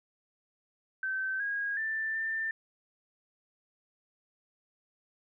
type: tone with pitch steps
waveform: sine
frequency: 1543 / 1639 / 1773 / 1788 Hz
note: G6 / G#6 / A6 / A6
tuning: -28 / -23 / +13 / +27 cents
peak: -30 dBFS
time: 1.03-2.51 s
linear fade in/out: 2 ms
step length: 370 ms
effects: none